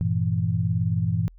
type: chord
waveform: sine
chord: E diminished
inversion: first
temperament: equal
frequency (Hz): 98 / 116.54 / 164.81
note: G2 / Bb2 / E3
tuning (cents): 0 / 0 / 0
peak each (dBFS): -25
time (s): 0.01-1.28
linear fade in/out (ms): 0
effects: added 43 Hz sine -46 dBFS peak until 1.38 s